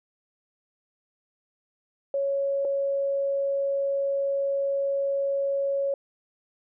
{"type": "tone pair in turn", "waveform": "sine", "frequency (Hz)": [554.4, 554.4], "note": ["C#5", "C#5"], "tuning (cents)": [0, 0], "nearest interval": "unison", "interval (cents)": 0, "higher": "neither", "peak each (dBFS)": -23, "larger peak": "neither", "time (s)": [[2.14, 2.65], [2.65, 5.94]], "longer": "second", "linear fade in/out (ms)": 2, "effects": []}